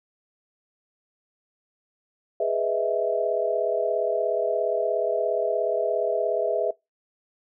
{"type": "chord", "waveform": "sine", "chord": "E major seventh", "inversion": "first", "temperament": "equal", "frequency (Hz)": [415.3, 493.9, 622.3, 659.3], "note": ["G#4", "B4", "D#5", "E5"], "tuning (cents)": [0, 0, 0, 0], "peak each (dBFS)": [-28, -28, -29, -24], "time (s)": [2.4, 6.71], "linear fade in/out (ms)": 5, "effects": ["noise-tail reverb RT60 0.2 s tail -23 dB re dry"]}